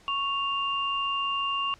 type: tone pair together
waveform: sine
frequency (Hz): 1108.7 / 2794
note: C#6 / F7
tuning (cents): 0 / 0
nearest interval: octave + major third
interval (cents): 1600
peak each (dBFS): -28 / -29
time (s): 0.08-1.74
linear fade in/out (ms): 0
effects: pink hiss -56 dBFS RMS until 1.79 s + low-pass 7000 Hz 12 dB/octave